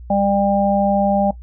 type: harmonic tone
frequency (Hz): 199.3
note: G3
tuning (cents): +29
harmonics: 1 / 3 / 4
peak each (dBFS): -18 / -18 / -18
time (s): 0.1-1.31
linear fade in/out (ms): 5
effects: noise-tail reverb RT60 0.1 s tail -18 dB re dry + added 60 Hz sine -33 dBFS peak until 1.42 s